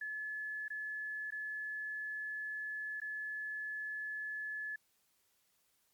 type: tone with dropouts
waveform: sine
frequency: 1717 Hz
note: A6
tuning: 43 cents flat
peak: -38 dBFS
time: 0.01-4.76 s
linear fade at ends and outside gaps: 5 ms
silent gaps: 0.682-0.702 / 1.306-1.321 / 3.002-3.016 s
effects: white hiss -75 dBFS RMS until 5.93 s + MP3 96 kbps